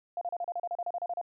sine tone bursts, 698.5 Hz, F5, in tune, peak -30 dBFS, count 14, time 0.17-1.214 s, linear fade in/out 2 ms, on 43 ms, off 34 ms, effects none

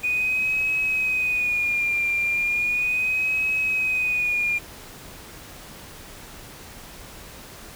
triangle tone with vibrato, 2467 Hz, D#7, 15 cents flat, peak -17 dBFS, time 0.03-4.59 s, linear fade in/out 20 ms, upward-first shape sine, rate 0.36 Hz, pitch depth 59 cents each way, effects tanh soft clip ceiling -18 dBFS + pink hiss -42 dBFS RMS until 7.75 s

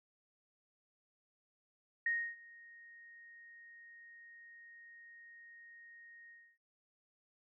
sine tone with ADSR envelope, 1864.7 Hz, A#6, in tune, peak -30 dBFS, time 2.06-6.58 s, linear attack 4 ms, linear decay 290 ms, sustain -24 dB, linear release 280 ms, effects none

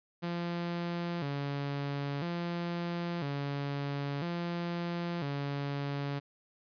sawtooth tone with vibrato, 156.2 Hz, D#3, 7 cents sharp, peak -29 dBFS, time 0.22-6.2 s, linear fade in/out 20 ms, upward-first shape square, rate 0.5 Hz, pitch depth 170 cents each way, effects resampled to 11025 Hz

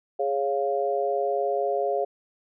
sine chord, Db major, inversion second, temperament equal, 415.3 / 554.4 / 698.5 Hz, Ab4 / Db5 / F5, 0 / 0 / 0 cents, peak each -27 dBFS, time 0.19-2.05 s, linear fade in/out 10 ms, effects none

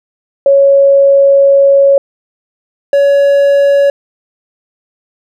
sine / triangle tone pair in turn, 554.4 / 562.5 Hz, C#5 / C#5, 0 / +25 cents, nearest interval unison, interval 25 cents, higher second, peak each -3 dBFS, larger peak neither, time 0.46-1.98 / 2.93-3.9 s, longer first, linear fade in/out 2 ms, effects none

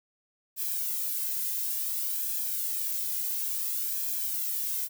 violet noise with flanger, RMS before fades -31 dBFS, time 0.56-4.89 s, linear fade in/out 50 ms, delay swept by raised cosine 1.2 to 1.99 ms, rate 0.57 Hz, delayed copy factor +0.7, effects none

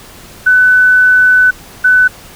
sine tone pair in turn, 1500 / 1500 Hz, F#6 / F#6, +23 / +23 cents, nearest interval unison, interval 0 cents, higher neither, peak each -4 dBFS, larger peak neither, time 0.46-1.51 / 1.84-2.08 s, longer first, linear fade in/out 10 ms, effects pink hiss -35 dBFS RMS until 2.35 s

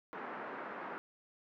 white band-pass noise, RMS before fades -44 dBFS, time 0.13-0.98 s, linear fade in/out 0 ms, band 200 to 1600 Hz, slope 24 dB/octave, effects none

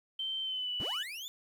sine tone with pitch glide, 3112 to 2963 Hz, G7 to F#7, -13 to +2 cents, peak -33 dBFS, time 0.19-1.03 s, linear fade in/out 5 ms, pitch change -85 cents, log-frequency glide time 0.42-0.71 s
35% pulse linear sweep, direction up, 66.4 to 3596 Hz, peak -38 dBFS, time 0.8-1.28 s, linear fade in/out 0 ms
effects 11-bit

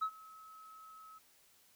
sine tone with ADSR envelope, 1289 Hz, E6, 39 cents flat, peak -28 dBFS, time 0.01-1.19 s, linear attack 17 ms, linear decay 72 ms, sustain -24 dB, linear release 16 ms, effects tanh soft clip ceiling -30 dBFS + white hiss -67 dBFS RMS until 1.75 s

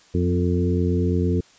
harmonic tone with a mistuned harmonic, 88.8 Hz, F2, 29 cents sharp, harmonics 1 / 2 / 3 / 4 / 5, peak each -21 / -24 / -26 / -27 / -28 dBFS, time 0.14-1.41 s, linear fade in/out 10 ms, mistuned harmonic 3, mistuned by -19 cents, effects white hiss -53 dBFS RMS until 1.58 s + resampled to 16000 Hz

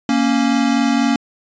square tone pair together, 233.1 / 277.2 Hz, A#3 / C#4, 0 / 0 cents, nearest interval minor third, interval 300 cents, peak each -17 dBFS, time 0.09-1.16 s, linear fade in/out 2 ms, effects resampled to 16000 Hz

